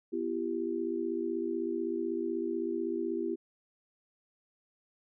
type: chord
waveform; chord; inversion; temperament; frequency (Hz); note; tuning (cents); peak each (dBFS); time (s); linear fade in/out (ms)
sine; E minor; second; equal with one note detuned; 246.9 / 336 / 392; B3 / E4 / G4; 0 / +33 / 0; -38 / -33 / -35; 0.12-3.36; 20
effects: none